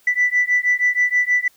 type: beating tone pair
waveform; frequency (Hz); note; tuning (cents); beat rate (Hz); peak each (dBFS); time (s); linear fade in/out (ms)
sine; 1975.5 / 1981.8; B6 / B6; 0 / +5; 6.3; -17 / -17; 0.07-1.48; 5
effects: tanh soft clip ceiling -9 dBFS + white hiss -56 dBFS RMS until 1.56 s